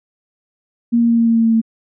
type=tone with pitch steps; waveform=sine; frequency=235.1 / 233.6 / 232.1 / 230.7 / 229.2 / 227.7 / 226.3 / 224.9 Hz; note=A#3 / A#3 / A#3 / A#3 / A#3 / A#3 / A3 / A3; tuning=+15 / +4 / -7 / -18 / -29 / -40 / +49 / +38 cents; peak=-10 dBFS; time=0.92-1.616 s; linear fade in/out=20 ms; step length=87 ms; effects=none